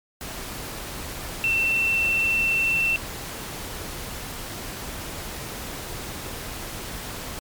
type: tone in noise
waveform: sine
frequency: 2689 Hz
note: E7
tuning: 34 cents sharp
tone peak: -19 dBFS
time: 1.44-2.96 s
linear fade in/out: 0 ms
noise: pink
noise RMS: -34 dBFS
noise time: 0.21-7.39 s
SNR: +12 dB
effects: MP3 96 kbps